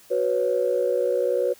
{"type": "chord", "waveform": "sine", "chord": "F# suspended fourth", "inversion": "none", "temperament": "equal", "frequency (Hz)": [370, 493.9, 554.4], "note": ["F#4", "B4", "C#5"], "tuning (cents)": [0, 0, 0], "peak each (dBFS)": [-26, -22, -24], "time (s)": [0.1, 1.54], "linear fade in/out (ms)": 20, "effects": ["tanh soft clip ceiling -11 dBFS", "white hiss -52 dBFS RMS until 1.59 s"]}